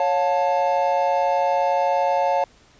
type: chord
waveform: triangle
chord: Db augmented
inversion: none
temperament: equal with one note detuned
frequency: 554.4 / 711.9 / 880 Hz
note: Db5 / F5 / A5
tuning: 0 / +33 / 0 cents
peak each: -20 dBFS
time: 0-2.44 s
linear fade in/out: 2 ms
effects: pink hiss -54 dBFS RMS until 2.79 s + resampled to 16000 Hz